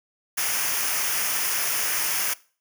white noise with comb filter, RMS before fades -25 dBFS, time 0.37-2.34 s, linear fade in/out 10 ms, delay 0.25 ms, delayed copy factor -0.65, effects noise-tail reverb RT60 0.4 s tail -21 dB re dry

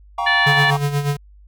triangle chord, G half-diminished seventh, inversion third, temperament just, 705.6 / 784 / 940.8 / 1128.9 Hz, F5 / G5 / Bb5 / Db6, +18 / 0 / +16 / +31 cents, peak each -23 dBFS, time 0.18-0.77 s, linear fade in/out 5 ms
harmonic tone, 583 Hz, D5, 13 cents flat, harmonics 3 / 4 / 5 / 6 / 7, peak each -15 / -25 / -24 / -28 / -28 dBFS, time 0.26-0.71 s, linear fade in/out 10 ms
square tone with tremolo, 143.7 Hz, D3, 37 cents flat, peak -16 dBFS, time 0.46-1.17 s, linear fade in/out 10 ms, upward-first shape sine, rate 8.3 Hz, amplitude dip 65%
effects added 50 Hz sine -43 dBFS peak until 1.47 s

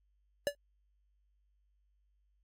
square tone with exponential decay, 575 Hz, D5, 37 cents flat, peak -25 dBFS, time 0.47-0.55 s, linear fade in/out 0 ms, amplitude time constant 17 ms, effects added 50 Hz sine -70 dBFS peak until 2.43 s + AAC 48 kbps

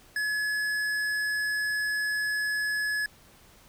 sine tone with tanh clipping, 1700 Hz, G#6, 40 cents sharp, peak -28 dBFS, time 0.16-3.06 s, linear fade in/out 2 ms, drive 14 dB, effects pink hiss -56 dBFS RMS until 3.68 s

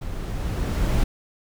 brown noise with level ramp, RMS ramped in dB -32 to -19 dBFS, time 0.01-1.04 s, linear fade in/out 10 ms, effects none

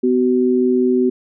sine tone pair together, 251.3 / 376.5 Hz, B3 / F#4, +30 / +30 cents, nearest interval perfect fifth, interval 700 cents, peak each -15 dBFS, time 0.03-1.1 s, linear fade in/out 10 ms, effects none

